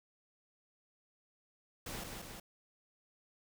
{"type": "noise with echo", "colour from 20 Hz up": "pink", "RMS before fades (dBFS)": -43, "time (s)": [1.86, 2.04], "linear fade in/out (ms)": 5, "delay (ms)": 180, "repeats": 2, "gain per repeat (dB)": -3, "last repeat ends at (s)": 2.4, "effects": []}